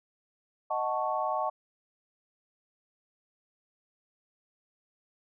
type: chord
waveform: sine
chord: D# half-diminished seventh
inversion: none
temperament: equal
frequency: 622.3 / 740 / 880 / 1108.7 Hz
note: D#5 / F#5 / A5 / C#6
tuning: 0 / 0 / 0 / 0 cents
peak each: -33 dBFS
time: 0.7-1.5 s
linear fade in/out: 10 ms
effects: none